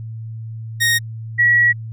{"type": "tone pair in turn", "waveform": ["sawtooth", "sine"], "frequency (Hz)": [1864.7, 1923.8], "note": ["A#6", "B6"], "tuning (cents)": [0, -46], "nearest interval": "minor second", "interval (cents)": 54, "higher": "second", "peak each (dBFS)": -10, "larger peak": "neither", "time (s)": [[0.8, 0.99], [1.38, 1.73]], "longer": "second", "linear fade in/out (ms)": 20, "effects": ["added 112 Hz sine -27 dBFS peak until 1.92 s"]}